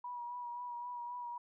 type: tone with vibrato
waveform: sine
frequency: 968 Hz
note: B5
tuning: 35 cents flat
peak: -40 dBFS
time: 0.04-1.38 s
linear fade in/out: 5 ms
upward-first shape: sine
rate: 3.8 Hz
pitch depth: 27 cents each way
effects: none